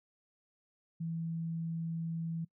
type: tone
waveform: sine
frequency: 164.81 Hz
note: E3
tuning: in tune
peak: -34 dBFS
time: 1-2.45 s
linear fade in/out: 10 ms
effects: noise-tail reverb RT60 0.1 s tail -22 dB re dry